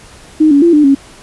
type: tone with pitch steps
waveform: sine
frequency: 310.2 / 283.3 / 340.6 / 298.2 / 275.3 Hz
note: D#4 / C#4 / F4 / D4 / C#4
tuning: -5 / +38 / -43 / +27 / -12 cents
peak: -4 dBFS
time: 0.4-0.95 s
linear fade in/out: 10 ms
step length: 110 ms
effects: pink hiss -38 dBFS RMS until 1.22 s + resampled to 24000 Hz